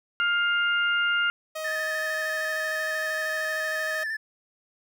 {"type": "harmonic tone", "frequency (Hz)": 703, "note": "F5", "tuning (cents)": 11, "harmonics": [2, 3, 4], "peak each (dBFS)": [-22, -35, -29], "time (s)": [0.2, 1.3], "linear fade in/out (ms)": 0}
{"type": "tone", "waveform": "sawtooth", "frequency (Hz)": 628, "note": "D#5", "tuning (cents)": 16, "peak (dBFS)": -27, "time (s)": [1.55, 4.04], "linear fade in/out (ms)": 10}
{"type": "tone with vibrato", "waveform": "triangle", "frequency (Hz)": 1760, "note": "A6", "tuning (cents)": 0, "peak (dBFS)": -26, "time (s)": [1.64, 4.17], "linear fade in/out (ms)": 10, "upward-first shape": "square", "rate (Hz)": 13, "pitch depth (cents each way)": 31}
{"effects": []}